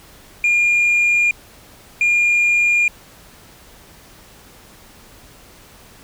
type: tone pair in turn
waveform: sine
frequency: 2414 / 2414 Hz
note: D7 / D7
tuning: +47 / +47 cents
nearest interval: unison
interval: 0 cents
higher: neither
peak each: -10 dBFS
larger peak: neither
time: 0.44-1.31 / 2.01-2.88 s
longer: neither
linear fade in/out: 2 ms
effects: tanh soft clip ceiling -11 dBFS + pink hiss -45 dBFS RMS until 6.03 s